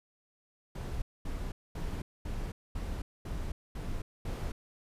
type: noise bursts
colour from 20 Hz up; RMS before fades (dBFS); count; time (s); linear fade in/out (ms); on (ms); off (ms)
brown; -36; 8; 0.75-4.52; 5; 270; 230
effects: resampled to 32000 Hz